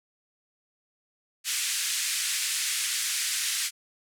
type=band-pass noise; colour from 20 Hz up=white; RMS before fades=-29 dBFS; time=1.44-3.71 s; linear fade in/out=50 ms; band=1700 to 10000 Hz; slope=24 dB/octave; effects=none